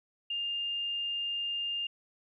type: tone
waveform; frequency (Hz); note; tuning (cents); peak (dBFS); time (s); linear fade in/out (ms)
sine; 2809; F7; +9; -31; 0.3-1.87; 5
effects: 12-bit